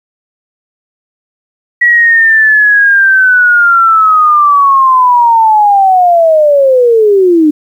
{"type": "linear sweep", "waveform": "sine", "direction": "down", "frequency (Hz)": [1933, 293.7], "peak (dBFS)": -3, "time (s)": [1.81, 7.51], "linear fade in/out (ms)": 10, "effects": ["7-bit"]}